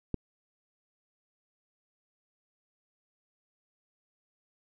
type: click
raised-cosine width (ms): 3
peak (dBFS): -17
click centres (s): 0.143
effects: none